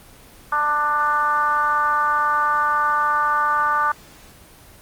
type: tone with frequency modulation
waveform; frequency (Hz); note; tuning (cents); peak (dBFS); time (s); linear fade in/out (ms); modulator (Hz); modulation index
sine; 1185; D6; +15; -16; 0.52-3.92; 5; 296; 1
effects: pink hiss -46 dBFS RMS until 4.81 s + Opus 24 kbps